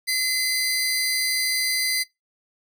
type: tone pair together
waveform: sawtooth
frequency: 2043 / 4756 Hz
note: C7 / D8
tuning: -42 / +21 cents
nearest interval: octave + minor third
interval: 1463 cents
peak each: -20 / -22 dBFS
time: 0.07-2.04 s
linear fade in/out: 20 ms
effects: noise-tail reverb RT60 0.2 s tail -24 dB re dry